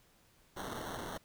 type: noise with sample-and-hold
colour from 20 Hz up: white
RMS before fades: -42 dBFS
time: 0.56-1.18 s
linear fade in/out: 10 ms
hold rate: 2450 Hz
effects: pink hiss -67 dBFS RMS until 1.24 s